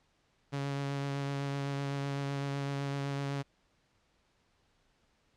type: tone with vibrato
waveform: sawtooth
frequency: 139.8 Hz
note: C#3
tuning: 15 cents sharp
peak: -29 dBFS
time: 0.52-3.43 s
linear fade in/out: 20 ms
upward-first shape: triangle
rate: 7.9 Hz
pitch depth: 17 cents each way
effects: pink hiss -72 dBFS RMS until 5.36 s + low-pass 6000 Hz 12 dB/octave